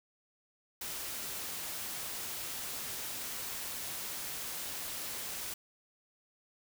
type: noise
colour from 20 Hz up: white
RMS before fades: -40 dBFS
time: 0.81-5.54 s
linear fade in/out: 5 ms
effects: none